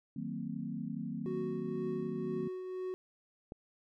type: chord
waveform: sine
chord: C half-diminished seventh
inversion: first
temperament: equal with one note detuned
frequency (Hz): 155.56 / 185 / 229.5 / 261.6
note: Eb3 / Gb3 / Bb3 / C4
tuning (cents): 0 / 0 / -27 / 0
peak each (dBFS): -43 / -42 / -40 / -43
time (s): 0.16-2.48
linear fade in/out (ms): 5
type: tone with tremolo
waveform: triangle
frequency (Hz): 370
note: F#4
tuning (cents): 0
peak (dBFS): -33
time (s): 1.26-2.94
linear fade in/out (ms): 0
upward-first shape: triangle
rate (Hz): 2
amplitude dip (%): 45
type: click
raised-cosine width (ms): 2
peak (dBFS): -30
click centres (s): 3.521
effects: none